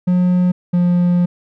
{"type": "tone pair in turn", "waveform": "triangle", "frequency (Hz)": [180, 176.4], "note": ["F#3", "F3"], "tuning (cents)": [-47, 18], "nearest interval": "unison", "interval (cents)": 35, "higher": "first", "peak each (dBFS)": -9, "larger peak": "neither", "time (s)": [[0.07, 0.52], [0.73, 1.26]], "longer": "second", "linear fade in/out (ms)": 10, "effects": []}